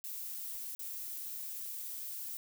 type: noise with dropouts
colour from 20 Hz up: violet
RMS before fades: -42 dBFS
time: 0.04-2.37 s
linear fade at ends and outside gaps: 0 ms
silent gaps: 0.75-0.793 s
effects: none